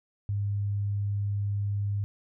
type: tone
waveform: sine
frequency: 101.4 Hz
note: G#2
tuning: 41 cents flat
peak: -26 dBFS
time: 0.29-2.04 s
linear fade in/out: 0 ms
effects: none